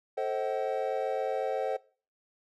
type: chord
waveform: triangle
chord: A diminished seventh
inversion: none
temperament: just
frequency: 440 / 528 / 633.6 / 760.3 Hz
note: A4 / C5 / Eb5 / Gb5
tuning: 0 / +16 / +31 / +47 cents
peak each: -32 / -31 / -35 / -33 dBFS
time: 0.17-1.77 s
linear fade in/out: 10 ms
effects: noise-tail reverb RT60 0.4 s tail -21 dB re dry